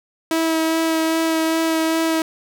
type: tone with vibrato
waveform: sawtooth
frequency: 323.5 Hz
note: E4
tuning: 32 cents flat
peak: -13 dBFS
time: 0.31-2.22 s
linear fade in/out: 2 ms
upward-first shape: sine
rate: 2.5 Hz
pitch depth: 13 cents each way
effects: none